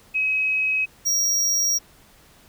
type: tone pair in turn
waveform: sine / square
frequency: 2547 / 5659 Hz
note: D#7 / F8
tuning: +40 / +22 cents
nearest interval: octave + major second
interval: 1382 cents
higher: second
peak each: -19 dBFS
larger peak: neither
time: 0.14-0.86 / 1.05-1.79 s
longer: second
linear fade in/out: 20 ms
effects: pink hiss -53 dBFS RMS until 2.48 s